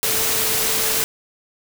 sine tone in noise, 441.7 Hz, A4, 7 cents sharp, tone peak -31 dBFS, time 0.03-1.04 s, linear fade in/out 0 ms, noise white, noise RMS -20 dBFS, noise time 0.03-1.04 s, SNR -14 dB, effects none

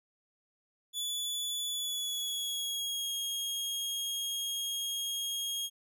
sawtooth tone with pitch glide, 3448 to 3264 Hz, A7 to G#7, -36 to -31 cents, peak -30 dBFS, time 0.93-5.7 s, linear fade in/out 50 ms, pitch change -95 cents, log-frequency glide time 1.68-3.12 s, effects none

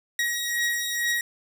sawtooth beating tone pair, 1896 / 1898.2 Hz, A#6 / A#6, +29 / +31 cents, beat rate 2.2 Hz, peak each -27 / -22 dBFS, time 0.19-1.21 s, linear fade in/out 2 ms, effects none

